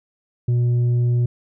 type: tone with tanh clipping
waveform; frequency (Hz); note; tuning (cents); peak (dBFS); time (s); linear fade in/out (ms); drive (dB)
sine; 121; B2; -35; -16; 0.48-1.26; 5; 4
effects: none